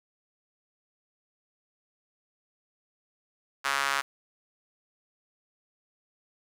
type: tone with high-pass filter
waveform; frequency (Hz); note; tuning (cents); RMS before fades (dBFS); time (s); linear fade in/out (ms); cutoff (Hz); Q
sawtooth; 138.59; C#3; 0; -28; 3.64-4.02; 20; 1300; 2
effects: low-pass 11000 Hz 12 dB/octave + 8-bit